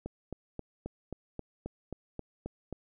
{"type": "click train", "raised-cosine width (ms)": 2, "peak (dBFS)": -24, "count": 11, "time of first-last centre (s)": [0.06, 2.727], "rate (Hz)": 3.75, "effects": []}